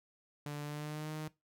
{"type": "tone with pitch glide", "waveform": "sawtooth", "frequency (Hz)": [146.83, 154.58], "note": ["D3", "D#3"], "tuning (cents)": [0, -11], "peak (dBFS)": -35, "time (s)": [0.46, 1.28], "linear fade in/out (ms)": 2, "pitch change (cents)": 89, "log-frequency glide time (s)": [0.63, 1.11], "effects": ["noise-tail reverb RT60 0.2 s tail -19 dB re dry"]}